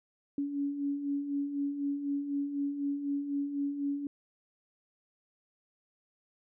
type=beating tone pair; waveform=sine; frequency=279.9 / 283.9 Hz; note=C#4 / C#4; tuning=+17 / +41 cents; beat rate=4 Hz; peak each=-39 / -31 dBFS; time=0.38-4.07 s; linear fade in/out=2 ms; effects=none